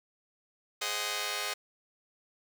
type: chord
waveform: 5% pulse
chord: Ab dominant seventh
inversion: none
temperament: just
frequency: 415.3 / 519.1 / 623 / 747.5 Hz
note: Ab4 / C5 / Eb5 / Gb5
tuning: 0 / -14 / +2 / +17 cents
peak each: -27 dBFS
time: 0.81-1.54 s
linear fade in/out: 10 ms
effects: none